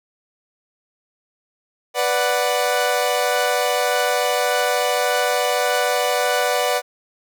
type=chord; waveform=sawtooth; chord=B minor; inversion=none; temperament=equal; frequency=493.9 / 587.3 / 740 Hz; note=B4 / D5 / F#5; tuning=0 / 0 / 0 cents; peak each=-18 dBFS; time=1.94-6.82 s; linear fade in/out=50 ms; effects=none